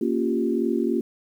sine chord, G half-diminished seventh, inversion first, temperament equal, 233.1 / 277.2 / 349.2 / 392 Hz, Bb3 / Db4 / F4 / G4, 0 / 0 / 0 / 0 cents, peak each -25 / -27 / -25 / -28 dBFS, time 0.01-1.01 s, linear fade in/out 5 ms, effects 9-bit

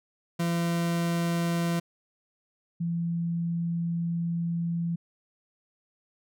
40% pulse / sine tone pair in turn, 170 / 169.25 Hz, F3 / E3, -46 / +46 cents, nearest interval unison, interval 8 cents, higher first, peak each -24 / -26 dBFS, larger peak first, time 0.39-1.8 / 2.8-4.96 s, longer second, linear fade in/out 10 ms, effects none

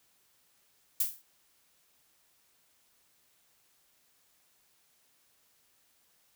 violet noise with exponential decay, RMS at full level -24 dBFS, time 1-1.22 s, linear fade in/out 5 ms, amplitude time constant 47 ms, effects white hiss -69 dBFS RMS until 6.35 s

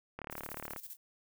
click train, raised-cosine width 0.5 ms, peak -26 dBFS, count 22, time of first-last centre 0.19-0.762 s, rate 36.7 Hz
violet noise with tremolo, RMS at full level -45 dBFS, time 0.3-0.97 s, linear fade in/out 20 ms, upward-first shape square, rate 15 Hz, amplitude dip 70%
effects none

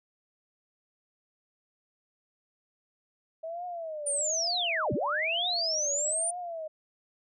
sine tone with vibrato, 638 Hz, D#5, 43 cents sharp, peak -34 dBFS, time 3.43-6.68 s, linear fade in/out 10 ms, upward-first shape triangle, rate 1.1 Hz, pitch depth 220 cents each way
sine linear two-way sweep, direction down then up, 9340 to 83.4 to 9340 Hz, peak -27 dBFS, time 4.06-6.31 s, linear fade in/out 10 ms, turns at 4.93 s
effects none

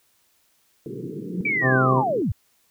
white band-pass noise, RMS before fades -33 dBFS, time 0.86-2.22 s, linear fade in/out 2 ms, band 120 to 450 Hz, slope 96 dB/octave
sine tone with exponential growth, 179.4 Hz, F3, 47 cents sharp, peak -19 dBFS, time 1.16-1.41 s, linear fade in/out 2 ms, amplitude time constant 54 ms
sine linear sweep, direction down, 2349 to 64.8 Hz, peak -20 dBFS, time 1.45-2.32 s, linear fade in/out 5 ms
harmonic tone, 130 Hz, C3, 11 cents flat, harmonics 1 / 2 / 3 / 4 / 5 / 6 / 8 / 9, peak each -21 / -24 / -26 / -27 / -28 / -29 / -30 / -31 dBFS, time 1.61-2.04 s, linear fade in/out 50 ms
effects white hiss -64 dBFS RMS until 2.7 s

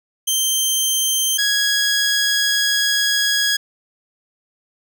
15% pulse tone pair in turn, 3136 / 1661.2 Hz, G7 / G#6, 0 / 0 cents, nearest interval major seventh, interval 1100 cents, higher first, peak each -9 dBFS, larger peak neither, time 0.27-1.38 / 1.38-3.57 s, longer second, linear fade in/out 10 ms, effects none

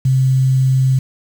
sine tone with quantisation, 131.3 Hz, C3, 6 cents sharp, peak -10 dBFS, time 0.05-0.99 s, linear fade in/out 5 ms, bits 6, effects none

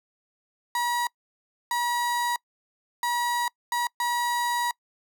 35% pulse tone bursts at uneven times, 961 Hz, B5, 48 cents flat, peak -22 dBFS, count 5, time 0.75-1.07 / 1.71-2.36 / 3.03-3.48 / 3.72-3.87 / 4-4.71 s, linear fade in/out 2 ms, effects noise-tail reverb RT60 0.1 s tail -26 dB re dry

